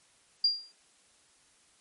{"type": "tone with exponential decay", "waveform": "sine", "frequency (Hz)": 4781, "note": "D8", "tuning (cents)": 30, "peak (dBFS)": -19, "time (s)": [0.44, 0.72], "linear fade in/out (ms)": 5, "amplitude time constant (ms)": 60, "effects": ["white hiss -64 dBFS RMS until 1.8 s", "MP3 48 kbps"]}